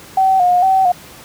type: tone with vibrato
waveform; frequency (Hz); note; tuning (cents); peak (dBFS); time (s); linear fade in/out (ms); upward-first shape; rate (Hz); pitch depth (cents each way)
sine; 740; F#5; 0; -9; 0.17-0.92; 5; square; 2.2; 56
effects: pink hiss -38 dBFS RMS until 1.24 s + high-pass 80 Hz 12 dB/octave